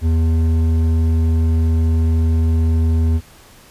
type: tone with hard clipping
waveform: sine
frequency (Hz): 81.2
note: E2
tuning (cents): -26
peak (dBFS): -14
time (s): 0.01-3.21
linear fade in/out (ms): 50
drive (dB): 8
effects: pink hiss -45 dBFS RMS until 3.7 s + resampled to 32000 Hz